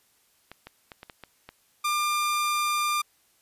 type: clicks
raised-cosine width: 0.3 ms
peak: -25 dBFS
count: 7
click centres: 0.516 / 0.67 / 0.918 / 1.031 / 1.098 / 1.237 / 1.49 s
type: tone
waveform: sawtooth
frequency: 1197 Hz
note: D6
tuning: 33 cents sharp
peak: -20 dBFS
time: 1.84-3.02 s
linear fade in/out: 10 ms
effects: white hiss -65 dBFS RMS until 3.41 s + resampled to 32000 Hz